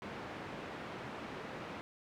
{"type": "band-pass noise", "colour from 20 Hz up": "pink", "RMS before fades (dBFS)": -45, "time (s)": [0.02, 1.81], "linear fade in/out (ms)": 0, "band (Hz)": [150, 2200], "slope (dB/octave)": 12, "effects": []}